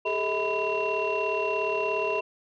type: tone cluster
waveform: sine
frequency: 400.2 / 437.2 / 640 / 997 / 2735 Hz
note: G4 / A4 / D#5 / B5 / F7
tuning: +36 / -11 / +49 / +16 / -37 cents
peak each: -30 dBFS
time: 0.05-2.21 s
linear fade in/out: 10 ms
effects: tanh soft clip ceiling -18 dBFS